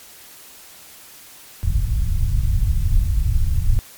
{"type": "low-pass noise", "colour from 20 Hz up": "pink", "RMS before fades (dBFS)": -17, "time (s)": [1.63, 3.79], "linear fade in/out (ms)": 0, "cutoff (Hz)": 110, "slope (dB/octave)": 24, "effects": ["white hiss -43 dBFS RMS until 3.97 s", "MP3 96 kbps"]}